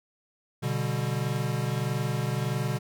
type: chord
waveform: square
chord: G major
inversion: first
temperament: equal with one note detuned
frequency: 123.47 / 145.06 / 196 Hz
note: B2 / D3 / G3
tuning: 0 / -21 / 0 cents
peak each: -30 / -31 / -36 dBFS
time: 0.62-2.79 s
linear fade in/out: 20 ms
effects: none